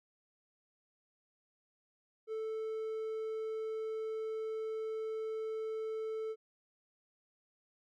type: tone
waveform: triangle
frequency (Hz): 440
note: A4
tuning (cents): 0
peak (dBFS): -34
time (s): 2.27-6.36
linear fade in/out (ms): 50
effects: none